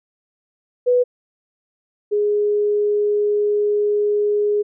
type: tone pair in turn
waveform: sine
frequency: 493.8 / 415.2 Hz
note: B4 / G#4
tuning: 0 / 0 cents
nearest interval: minor third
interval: 300 cents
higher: first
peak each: -12 / -15 dBFS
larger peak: first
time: 0.86-1.04 / 2.11-4.63 s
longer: second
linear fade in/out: 20 ms
effects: none